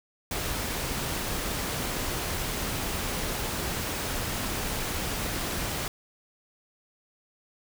pink noise, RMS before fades -31 dBFS, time 0.31-5.88 s, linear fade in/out 2 ms, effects none

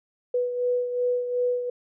sine beating tone pair, 492.1 / 494.8 Hz, B4 / B4, -6 / +3 cents, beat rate 2.7 Hz, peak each -23 / -31 dBFS, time 0.34-1.7 s, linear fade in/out 5 ms, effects none

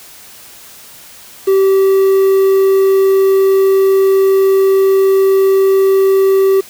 triangle tone with quantisation, 386.5 Hz, G4, 24 cents flat, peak -5 dBFS, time 1.47-6.61 s, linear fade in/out 10 ms, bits 5, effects white hiss -37 dBFS RMS until 6.69 s

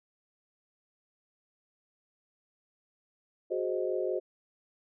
sine chord, Ab dominant seventh, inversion third, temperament equal, 370 / 415.3 / 523.3 / 622.3 Hz, Gb4 / Ab4 / C5 / Eb5, 0 / 0 / 0 / 0 cents, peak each -32 / -36 / -34 / -36 dBFS, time 3.5-4.2 s, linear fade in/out 20 ms, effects none

